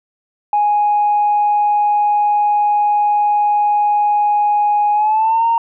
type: tone with pitch glide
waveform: sine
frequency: 830.6 to 921.6 Hz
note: G#5 to A#5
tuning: 0 to -20 cents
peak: -10 dBFS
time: 0.53-5.58 s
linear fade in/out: 2 ms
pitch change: +180 cents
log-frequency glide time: 4.93-5.46 s
effects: tanh soft clip ceiling -7 dBFS